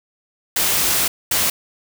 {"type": "noise bursts at uneven times", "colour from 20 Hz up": "white", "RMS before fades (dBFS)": -18, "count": 2, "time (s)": [[0.56, 1.08], [1.31, 1.5]], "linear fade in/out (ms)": 5, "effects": []}